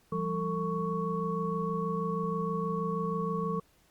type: tone cluster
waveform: sine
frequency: 171.2 / 197.5 / 450 / 1113 Hz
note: F3 / G3 / A4 / C#6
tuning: -34 / +13 / +39 / +7 cents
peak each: -33 / -37 / -34 / -35 dBFS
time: 0.12-3.6 s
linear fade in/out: 5 ms
effects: pink hiss -66 dBFS RMS until 3.9 s + Opus 48 kbps